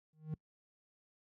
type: tone with exponential growth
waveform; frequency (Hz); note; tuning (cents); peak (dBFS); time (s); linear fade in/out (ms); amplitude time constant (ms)
triangle; 155.56; D#3; 0; -31; 0.13-0.34; 2; 45
effects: noise-tail reverb RT60 0.1 s tail -25 dB re dry + high-pass 60 Hz 12 dB/octave